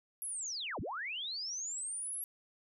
sine linear two-way sweep, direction down then up, 11410 to 45.11 to 11410 Hz, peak -37 dBFS, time 0.22-2.24 s, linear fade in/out 0 ms, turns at 0.8 s, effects none

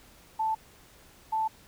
sine tone pair in turn, 880 / 880 Hz, A5 / A5, 0 / 0 cents, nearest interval unison, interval 0 cents, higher neither, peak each -25 dBFS, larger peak neither, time 0.39-0.55 / 1.32-1.48 s, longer neither, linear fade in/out 10 ms, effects pink hiss -56 dBFS RMS until 1.67 s

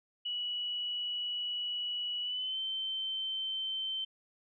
sine tone with pitch glide, 2937 to 3097 Hz, F#7 to G7, -13 to -22 cents, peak -33 dBFS, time 0.25-4.05 s, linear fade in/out 10 ms, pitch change +91 cents, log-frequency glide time 2.22-2.59 s, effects none

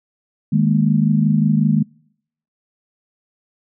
sine chord, D# suspended fourth, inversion none, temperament equal, 155.56 / 207.7 / 233.1 Hz, D#3 / G#3 / A#3, 0 / 0 / 0 cents, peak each -16 / -16 / -19 dBFS, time 0.52-1.83 s, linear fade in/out 10 ms, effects noise-tail reverb RT60 0.7 s tail -26 dB re dry

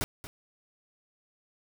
pink noise with echo, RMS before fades -30 dBFS, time 0.01-0.04 s, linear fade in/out 0 ms, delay 230 ms, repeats 1, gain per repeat -13 dB, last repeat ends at 0.27 s, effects none

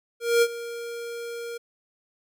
square tone with ADSR envelope, 469.2 Hz, A#4, 11 cents sharp, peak -16 dBFS, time 0.2-1.58 s, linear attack 220 ms, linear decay 53 ms, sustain -17 dB, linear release 12 ms, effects none

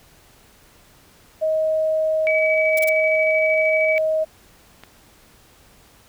sine tone, 630 Hz, D#5, 21 cents sharp, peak -17 dBFS, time 1.41-4.25 s, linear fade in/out 20 ms
sine tone with tremolo, 2282 Hz, C#7, 50 cents sharp, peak -18 dBFS, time 2.27-3.98 s, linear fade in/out 0 ms, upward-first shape square, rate 13 Hz, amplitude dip 25%
blue noise bursts, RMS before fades -29 dBFS, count 3, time 2.77-2.892 s, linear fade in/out 2 ms, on 20 ms, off 31 ms
click, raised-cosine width 0.3 ms, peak -23 dBFS, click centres 4.836 s
effects pink hiss -52 dBFS RMS until 6.08 s

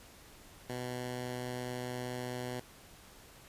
10% pulse tone, 124.5 Hz, B2, 14 cents sharp, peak -29 dBFS, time 0.69-2.6 s, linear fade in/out 5 ms, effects pink hiss -56 dBFS RMS until 3.48 s + resampled to 32000 Hz

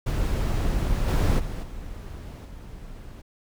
brown noise with level steps, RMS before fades -24 / -20 / -31 / -37 / -40 dBFS, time 0.06-3.22 s, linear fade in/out 10 ms, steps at 1.07 / 1.38 / 1.62 / 2.44 s, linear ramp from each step 20 ms, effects none

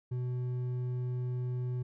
sine tone with hard clipping, 124.6 Hz, B2, 16 cents sharp, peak -33 dBFS, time 0.11-1.83 s, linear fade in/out 10 ms, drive 5 dB, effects none

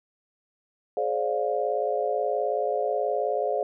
sine chord, D half-diminished seventh, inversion second, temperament just, 422.9 / 528.6 / 587.3 / 704.8 Hz, Ab4 / C5 / D5 / F5, +31 / +18 / 0 / +16 cents, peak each -29 dBFS, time 0.97-3.63 s, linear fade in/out 2 ms, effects none

